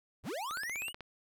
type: linear sweep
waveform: square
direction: up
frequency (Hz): 39.55 to 3000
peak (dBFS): -37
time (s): 0.23-0.93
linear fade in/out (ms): 50
type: click train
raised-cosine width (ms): 0.3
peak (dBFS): -28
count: 9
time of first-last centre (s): 0.51-1.007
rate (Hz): 16.1
effects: none